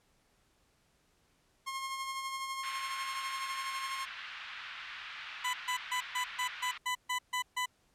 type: tone with tremolo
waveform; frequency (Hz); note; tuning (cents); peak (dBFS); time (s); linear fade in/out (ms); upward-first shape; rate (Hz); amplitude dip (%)
sawtooth; 1072; C6; +42; -31; 1.66-4.06; 20; sine; 12; 40
type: band-pass noise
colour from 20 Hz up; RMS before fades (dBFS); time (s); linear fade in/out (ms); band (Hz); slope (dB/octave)
pink; -45; 2.63-6.78; 5; 1300 to 3400; 24
type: tone bursts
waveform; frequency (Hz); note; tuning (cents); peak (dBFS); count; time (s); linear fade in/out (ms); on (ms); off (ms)
20% pulse; 999; B5; +20; -26; 10; 5.44-7.66; 10; 96; 140
effects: pink hiss -71 dBFS RMS until 7.94 s + low-pass 11000 Hz 12 dB/octave